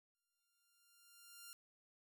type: tone with exponential growth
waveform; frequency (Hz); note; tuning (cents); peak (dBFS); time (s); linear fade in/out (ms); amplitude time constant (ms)
5% pulse; 1396; F6; -1; -40; 0.15-1.53; 0; 300
effects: none